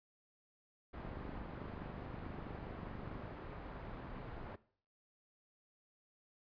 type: low-pass noise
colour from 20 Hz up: pink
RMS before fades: -48 dBFS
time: 0.93-4.56 s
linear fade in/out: 10 ms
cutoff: 1400 Hz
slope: 12 dB/octave
type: click train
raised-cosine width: 3 ms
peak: -36 dBFS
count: 54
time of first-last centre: 1.05-3.196 s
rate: 24.7 Hz
effects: noise-tail reverb RT60 0.5 s tail -18 dB re dry + resampled to 11025 Hz